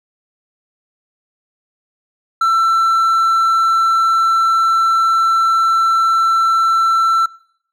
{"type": "tone", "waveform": "triangle", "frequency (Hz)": 1339, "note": "E6", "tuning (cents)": 27, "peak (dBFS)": -9, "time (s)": [2.41, 7.26], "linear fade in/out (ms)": 5, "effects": ["noise-tail reverb RT60 0.7 s tail -23 dB re dry"]}